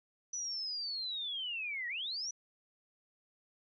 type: linear two-way sweep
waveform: sine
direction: down then up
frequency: 5980 to 1864.7 to 5980 Hz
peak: -36 dBFS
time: 0.33-2.31 s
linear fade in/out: 5 ms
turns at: 1.88 s
effects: none